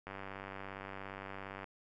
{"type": "click train", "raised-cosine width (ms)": 0.5, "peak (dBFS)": -29, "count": 154, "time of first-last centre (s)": [0.07, 1.642], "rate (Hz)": 97.3, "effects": []}